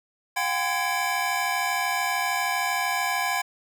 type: tone cluster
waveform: square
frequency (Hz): 720 / 793 / 1020 / 1663 / 2312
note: F#5 / G5 / C6 / G#6 / D7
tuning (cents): -47 / +20 / -44 / +2 / -28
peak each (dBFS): -31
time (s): 0.36-3.42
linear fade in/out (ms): 10
effects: none

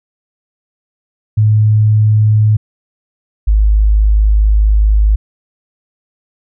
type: tone pair in turn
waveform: sine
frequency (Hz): 107.3 / 52.3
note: A2 / G#1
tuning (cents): -43 / +13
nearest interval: octave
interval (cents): 1244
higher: first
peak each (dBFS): -6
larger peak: neither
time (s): 1.37-2.57 / 3.47-5.16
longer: second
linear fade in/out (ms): 10
effects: none

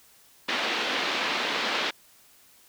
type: band-pass noise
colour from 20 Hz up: white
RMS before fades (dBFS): -28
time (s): 0.48-1.91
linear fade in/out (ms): 10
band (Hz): 220 to 3800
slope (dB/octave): 24
effects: white hiss -57 dBFS RMS until 2.68 s

